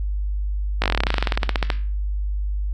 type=slowing click train; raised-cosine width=0.3 ms; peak=-3 dBFS; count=23; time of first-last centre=0.82-1.702 s; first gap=18 ms; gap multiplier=1.07; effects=added 50 Hz sine -21 dBFS peak until 2.73 s + Opus 48 kbps